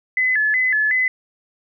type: tone with vibrato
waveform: sine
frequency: 1864.7 Hz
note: A#6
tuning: in tune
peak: -15 dBFS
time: 0.17-1.08 s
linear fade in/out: 2 ms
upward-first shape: square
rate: 2.7 Hz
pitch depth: 140 cents each way
effects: none